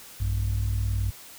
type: tone pair together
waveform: sine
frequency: 58.44 / 97.8 Hz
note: A#1 / G2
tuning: +5 / -4 cents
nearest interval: major sixth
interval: 891 cents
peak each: -25 / -24 dBFS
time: 0.2-1.11 s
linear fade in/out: 10 ms
effects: tanh soft clip ceiling -19 dBFS + white hiss -46 dBFS RMS until 1.38 s